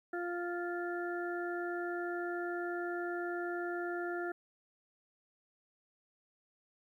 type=harmonic tone; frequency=349.2 Hz; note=F4; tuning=in tune; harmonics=1 / 2 / 4 / 5; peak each=-37 / -42 / -42 / -46 dBFS; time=0.13-4.32 s; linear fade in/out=5 ms; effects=12-bit